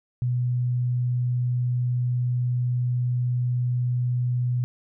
sine tone, 123.47 Hz, B2, in tune, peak -21 dBFS, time 0.22-4.64 s, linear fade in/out 0 ms, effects none

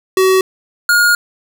square tone pair in turn, 377.4 / 1429 Hz, F#4 / F6, +34 / +39 cents, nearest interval octave + major seventh, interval 2305 cents, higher second, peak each -9 dBFS, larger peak neither, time 0.17-0.41 / 0.89-1.15 s, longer second, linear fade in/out 2 ms, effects none

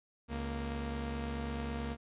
sawtooth tone pair together, 69.3 / 232.9 Hz, C#2 / A#3, 0 / -1 cents, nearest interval octave + major sixth, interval 2099 cents, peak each -34 / -35 dBFS, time 0.28-1.97 s, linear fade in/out 50 ms, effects resampled to 8000 Hz

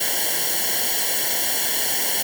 white noise with comb filter, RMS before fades -22 dBFS, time 0-2.23 s, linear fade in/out 10 ms, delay 0.8 ms, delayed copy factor -0.9, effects none

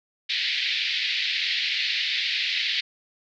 white band-pass noise, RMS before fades -26 dBFS, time 0.29-2.81 s, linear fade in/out 10 ms, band 1900 to 4400 Hz, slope 48 dB/octave, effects none

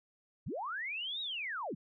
sine linear two-way sweep, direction up then down, 68.2 to 3858 to 120.8 Hz, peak -36 dBFS, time 0.46-1.75 s, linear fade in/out 10 ms, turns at 1.21 s, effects none

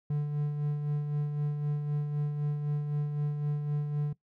triangle tone with tremolo, 147.3 Hz, D3, 6 cents sharp, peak -24 dBFS, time 0.1-4.13 s, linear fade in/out 5 ms, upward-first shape sine, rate 3.9 Hz, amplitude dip 45%, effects noise-tail reverb RT60 0.1 s tail -19 dB re dry

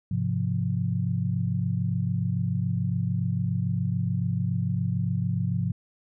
sine chord, F minor, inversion first, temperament equal, 103.83 / 130.81 / 174.61 Hz, Ab2 / C3 / F3, 0 / 0 / 0 cents, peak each -28 dBFS, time 0.11-5.72 s, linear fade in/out 5 ms, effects none

